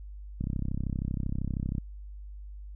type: click train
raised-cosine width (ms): 5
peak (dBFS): -19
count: 46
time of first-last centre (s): 0.41-1.782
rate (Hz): 32.8
effects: added 50 Hz sine -40 dBFS peak until 2.75 s